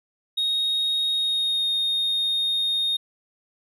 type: tone with pitch glide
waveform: triangle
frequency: 3741 to 3698 Hz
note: A#7 to A#7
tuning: +5 to -15 cents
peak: -19 dBFS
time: 0.37-2.97 s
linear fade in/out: 10 ms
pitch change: -20 cents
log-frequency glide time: 1.11-1.7 s
effects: tanh soft clip ceiling -15 dBFS